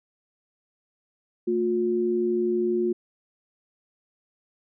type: tone pair together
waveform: sine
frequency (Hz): 224.7 / 356.7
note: A3 / F4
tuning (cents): +37 / +37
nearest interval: minor sixth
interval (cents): 800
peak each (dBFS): -28 / -22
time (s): 1.47-2.93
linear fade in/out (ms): 10
effects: none